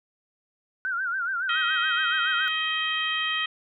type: tone with vibrato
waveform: sine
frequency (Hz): 1470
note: F#6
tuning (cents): -12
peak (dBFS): -25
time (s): 0.85-2.48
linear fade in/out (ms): 0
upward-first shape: sine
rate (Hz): 7.1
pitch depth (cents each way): 120
type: harmonic tone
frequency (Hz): 633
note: D#5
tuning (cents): +30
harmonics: 2 / 3 / 4 / 5 / 6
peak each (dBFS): -32 / -29 / -32 / -28 / -41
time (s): 1.49-3.46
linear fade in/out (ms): 5
effects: none